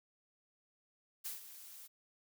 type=noise with ADSR envelope; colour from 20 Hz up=blue; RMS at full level=-41 dBFS; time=1.24-1.88 s; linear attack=19 ms; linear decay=140 ms; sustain=-12 dB; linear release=23 ms; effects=none